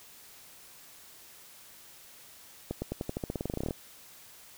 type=accelerating click train; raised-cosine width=2 ms; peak=-19 dBFS; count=19; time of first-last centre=2.71-3.708 s; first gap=110 ms; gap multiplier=0.91; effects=white hiss -53 dBFS RMS until 4.57 s